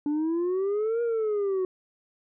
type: exponential two-way sweep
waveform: sine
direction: up then down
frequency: 289 to 475.5 to 367.6 Hz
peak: -21 dBFS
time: 0.06-1.65 s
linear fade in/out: 2 ms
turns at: 1.02 s
effects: tanh soft clip ceiling -23 dBFS